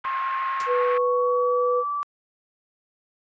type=band-pass noise; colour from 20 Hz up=pink; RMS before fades=-34 dBFS; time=0.04-0.98 s; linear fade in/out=5 ms; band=1100 to 2100 Hz; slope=24 dB/octave
type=tone with pitch glide; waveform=sine; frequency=1069 to 1159 Hz; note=C6 to D6; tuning=+37 to -23 cents; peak=-24 dBFS; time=0.05-2.03 s; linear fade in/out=0 ms; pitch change=+140 cents; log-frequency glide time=0.48-1.75 s
type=noise with exponential decay; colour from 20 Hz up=white; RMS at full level=-31 dBFS; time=0.6-0.71 s; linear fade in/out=2 ms; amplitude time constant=23 ms
type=tone; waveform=sine; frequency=493.2 Hz; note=B4; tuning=2 cents flat; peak=-20 dBFS; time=0.66-1.84 s; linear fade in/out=50 ms
effects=resampled to 16000 Hz